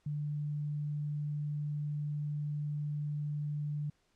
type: tone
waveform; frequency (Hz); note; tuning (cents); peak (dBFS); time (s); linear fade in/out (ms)
sine; 147.9; D3; +13; -33; 0.06-3.9; 5
effects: pink hiss -74 dBFS RMS until 4.15 s + low-pass 8000 Hz 12 dB/octave